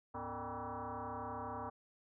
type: tone with frequency modulation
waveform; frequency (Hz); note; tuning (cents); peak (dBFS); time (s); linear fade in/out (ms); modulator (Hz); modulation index
sine; 104.1; G#2; +5; -40; 0.14-1.7; 10; 176; 6.5
effects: none